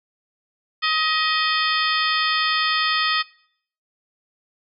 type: harmonic tone with a mistuned harmonic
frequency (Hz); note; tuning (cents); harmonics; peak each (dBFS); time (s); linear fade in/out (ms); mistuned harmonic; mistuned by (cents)
630; D#5; +21; 2 / 3 / 4 / 5 / 6 / 7 / 8; -23 / -25 / -26 / -27 / -28 / -28 / -29; 0.82-3.23; 20; 6; -110
effects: noise-tail reverb RT60 0.6 s tail -21 dB re dry